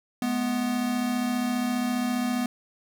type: tone pair together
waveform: square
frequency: 212 / 246.9 Hz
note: G#3 / B3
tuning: +36 / 0 cents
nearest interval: minor third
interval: 264 cents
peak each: -32 / -26 dBFS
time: 0.22-2.46 s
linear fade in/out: 2 ms
effects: none